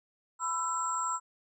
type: tone cluster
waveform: sine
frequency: 1002 / 1333 / 7610 Hz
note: B5 / E6 / A#8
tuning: +25 / +19 / +35 cents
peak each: -33 / -33 / -36 dBFS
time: 0.39-1.2 s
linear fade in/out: 50 ms
effects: none